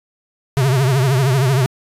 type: tone with vibrato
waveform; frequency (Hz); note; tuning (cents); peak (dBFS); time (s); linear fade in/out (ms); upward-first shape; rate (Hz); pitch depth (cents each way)
square; 132.6; C3; +23; -13; 0.57-1.66; 0; triangle; 13; 150
effects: resampled to 32000 Hz